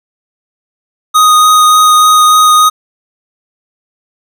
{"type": "tone with vibrato", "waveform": "square", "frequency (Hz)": 1244.5, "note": "D#6", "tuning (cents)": 0, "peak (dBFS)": -4, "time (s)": [1.14, 2.7], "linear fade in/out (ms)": 20, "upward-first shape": "triangle", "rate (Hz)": 3.4, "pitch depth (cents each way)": 10, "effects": []}